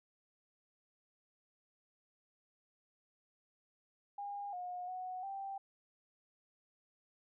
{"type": "tone with pitch steps", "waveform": "sine", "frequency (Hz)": [810, 720, 738, 784], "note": ["G#5", "F#5", "F#5", "G5"], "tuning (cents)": [-43, -47, -5, 0], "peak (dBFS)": -40, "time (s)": [4.18, 5.58], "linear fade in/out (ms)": 5, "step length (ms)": 350, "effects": []}